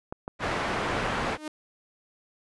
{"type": "clicks", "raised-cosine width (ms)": 1, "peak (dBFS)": -20, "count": 2, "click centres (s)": [0.125, 0.279]}
{"type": "low-pass noise", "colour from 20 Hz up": "white", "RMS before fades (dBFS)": -29, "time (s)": [0.39, 1.38], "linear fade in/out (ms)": 50, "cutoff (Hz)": 1500, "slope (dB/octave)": 12}
{"type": "tone with exponential growth", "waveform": "sawtooth", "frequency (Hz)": 306.3, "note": "D#4", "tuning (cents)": -27, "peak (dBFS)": -27, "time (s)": [1.26, 1.48], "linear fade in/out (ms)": 2, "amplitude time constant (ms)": 46}
{"effects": ["resampled to 24000 Hz"]}